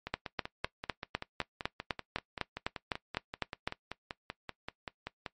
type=two click trains; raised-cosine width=0.3 ms; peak=-21 / -14 dBFS; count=28 / 15; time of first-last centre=0.07-5.262 / 0.14-3.675 s; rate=5.2 / 3.96 Hz; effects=noise-tail reverb RT60 0.1 s tail -19 dB re dry + MP3 48 kbps